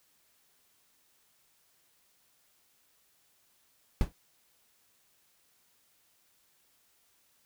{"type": "noise with exponential decay", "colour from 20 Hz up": "brown", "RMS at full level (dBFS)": -24, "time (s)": [4.01, 4.13], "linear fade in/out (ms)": 1, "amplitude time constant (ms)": 25, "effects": ["white hiss -69 dBFS RMS until 7.45 s"]}